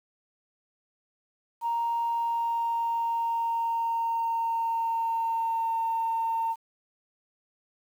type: tone with pitch glide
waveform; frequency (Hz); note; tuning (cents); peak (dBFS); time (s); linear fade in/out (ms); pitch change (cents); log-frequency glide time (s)
sine; 932.3 to 909.4; A#5 to A#5; 0 to -43; -24; 1.61-6.56; 50; -43; 2.01-5.76
effects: tanh soft clip ceiling -21 dBFS + 9-bit